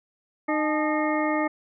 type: harmonic tone with a mistuned harmonic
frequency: 306.3 Hz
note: D#4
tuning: 27 cents flat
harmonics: 1 / 2 / 3 / 4 / 6 / 7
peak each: -25 / -28 / -30 / -31 / -33 / -33 dBFS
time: 0.48-1.48 s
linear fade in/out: 10 ms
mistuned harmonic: 3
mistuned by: -100 cents
effects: none

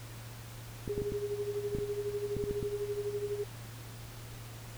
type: clicks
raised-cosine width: 3 ms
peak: -23 dBFS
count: 10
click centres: 0.878 / 0.979 / 1.019 / 1.121 / 1.75 / 1.786 / 2.367 / 2.439 / 2.51 / 2.628 s
type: tone with tremolo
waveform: sine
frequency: 410.1 Hz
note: G#4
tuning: 22 cents flat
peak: -30 dBFS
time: 0.89-3.44 s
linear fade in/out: 5 ms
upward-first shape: sine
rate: 12 Hz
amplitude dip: 70%
effects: added 115 Hz sine -45 dBFS peak until 4.77 s + pink hiss -50 dBFS RMS until 4.77 s

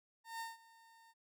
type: tone with ADSR envelope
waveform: 30% pulse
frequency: 912 Hz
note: A#5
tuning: 38 cents flat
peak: -38 dBFS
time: 0.24-1.14 s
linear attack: 160 ms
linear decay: 170 ms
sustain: -21 dB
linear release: 40 ms
effects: none

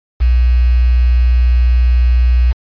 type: tone with quantisation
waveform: sine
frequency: 61.1 Hz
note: B1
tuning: 18 cents flat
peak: -7 dBFS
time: 0.2-2.53 s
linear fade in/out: 20 ms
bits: 5
effects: resampled to 11025 Hz

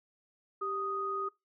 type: tone pair together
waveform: sine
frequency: 392 / 1244.5 Hz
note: G4 / D#6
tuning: 0 / 0 cents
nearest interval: octave + minor sixth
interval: 2000 cents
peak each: -38 / -33 dBFS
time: 0.61-1.29 s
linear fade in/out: 10 ms
effects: noise-tail reverb RT60 0.2 s tail -22 dB re dry

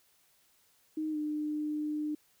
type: tone with pitch glide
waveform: sine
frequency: 311.1 to 301.5 Hz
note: D#4 to D4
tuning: 0 to +46 cents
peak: -31 dBFS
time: 0.97-2.15 s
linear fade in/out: 5 ms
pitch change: -54 cents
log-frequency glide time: 1.11-1.17 s
effects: white hiss -68 dBFS RMS until 2.4 s

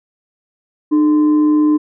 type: tone with frequency modulation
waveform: sine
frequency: 302.5 Hz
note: D#4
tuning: 49 cents flat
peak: -9 dBFS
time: 0.91-1.78 s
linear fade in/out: 20 ms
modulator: 732 Hz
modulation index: 0.23
effects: none

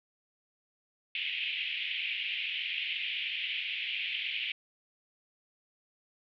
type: band-pass noise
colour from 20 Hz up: pink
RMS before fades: -35 dBFS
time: 1.15-4.52 s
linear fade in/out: 2 ms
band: 2300 to 3200 Hz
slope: 48 dB/octave
effects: none

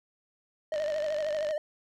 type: tone with vibrato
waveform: triangle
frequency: 609 Hz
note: D#5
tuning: 37 cents flat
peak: -26 dBFS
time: 0.72-1.58 s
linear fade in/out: 2 ms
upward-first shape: sine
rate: 13 Hz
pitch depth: 68 cents each way
type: click train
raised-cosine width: 0.2 ms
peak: -24 dBFS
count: 39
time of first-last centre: 0.74-1.509 s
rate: 49.4 Hz
effects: none

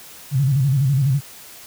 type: tone with vibrato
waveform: sine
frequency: 136.2 Hz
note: C#3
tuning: 30 cents flat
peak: -14 dBFS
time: 0.31-1.21 s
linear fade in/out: 50 ms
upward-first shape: square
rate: 12 Hz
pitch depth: 100 cents each way
effects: white hiss -41 dBFS RMS until 1.66 s

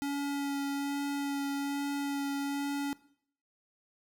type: tone with vibrato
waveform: square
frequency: 281.6 Hz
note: C#4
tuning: 27 cents sharp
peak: -32 dBFS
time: 0.02-2.93 s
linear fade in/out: 0 ms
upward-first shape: sine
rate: 1.2 Hz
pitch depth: 10 cents each way
effects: noise-tail reverb RT60 0.6 s tail -19 dB re dry

